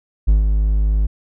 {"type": "tone with ADSR envelope", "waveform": "triangle", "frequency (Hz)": 51.91, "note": "G#1", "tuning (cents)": 0, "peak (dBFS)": -6, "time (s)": [0.27, 1.07], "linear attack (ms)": 18, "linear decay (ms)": 140, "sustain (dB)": -5, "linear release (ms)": 12, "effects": []}